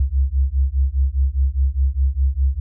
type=beating tone pair; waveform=sine; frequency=65 / 69.9 Hz; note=C2 / C#2; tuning=-11 / +15 cents; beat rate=4.9 Hz; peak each=-18 dBFS; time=0-2.6 s; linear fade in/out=5 ms; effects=none